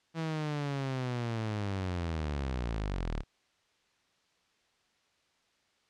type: linear sweep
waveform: sawtooth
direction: down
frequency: 164.81 to 34.35 Hz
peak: -28 dBFS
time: 0.14-3.24 s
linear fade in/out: 50 ms
effects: white hiss -71 dBFS RMS until 5.89 s + low-pass 5000 Hz 12 dB/octave